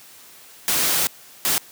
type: noise bursts at uneven times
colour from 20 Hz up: white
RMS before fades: -20 dBFS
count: 2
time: 0.68-1.07 / 1.45-1.58 s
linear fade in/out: 0 ms
effects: white hiss -46 dBFS RMS until 1.71 s + high-pass 100 Hz 12 dB/octave